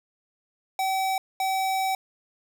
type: tone pair in turn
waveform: square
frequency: 765 / 765 Hz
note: G5 / G5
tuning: -42 / -42 cents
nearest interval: unison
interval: 0 cents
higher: neither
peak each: -24 dBFS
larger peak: neither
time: 0.79-1.18 / 1.4-1.95 s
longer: second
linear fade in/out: 2 ms
effects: 10-bit